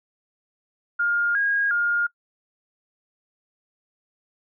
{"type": "tone with pitch steps", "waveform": "sine", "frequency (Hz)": [1413, 1635, 1416], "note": ["F6", "G#6", "F6"], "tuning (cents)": [20, -28, 23], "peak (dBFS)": -19, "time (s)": [0.99, 2.07], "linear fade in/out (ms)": 10, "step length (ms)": 360, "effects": ["noise-tail reverb RT60 0.1 s tail -23 dB re dry"]}